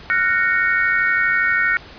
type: chord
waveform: sine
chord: Gb major seventh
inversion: third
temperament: just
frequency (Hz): 1387.5 / 1480 / 1850 / 2220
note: F6 / Gb6 / Bb6 / Db7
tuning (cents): -12 / 0 / -14 / +2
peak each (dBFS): -23 / -19 / -19 / -22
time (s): 0.1-1.77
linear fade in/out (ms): 0
effects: pink hiss -40 dBFS RMS until 1.98 s + resampled to 11025 Hz